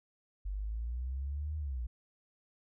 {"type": "linear two-way sweep", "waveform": "sine", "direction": "up then down", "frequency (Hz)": [46.69, 77.78, 55.9], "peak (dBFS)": -34, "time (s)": [0.45, 1.87], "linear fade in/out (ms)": 10, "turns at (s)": 1.57, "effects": []}